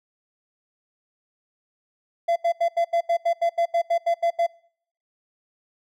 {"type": "tone bursts", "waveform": "triangle", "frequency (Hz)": 680, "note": "F5", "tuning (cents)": -46, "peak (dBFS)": -16, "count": 14, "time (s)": [2.28, 4.467], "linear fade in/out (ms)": 10, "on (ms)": 81, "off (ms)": 81, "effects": ["noise-tail reverb RT60 0.6 s tail -24 dB re dry"]}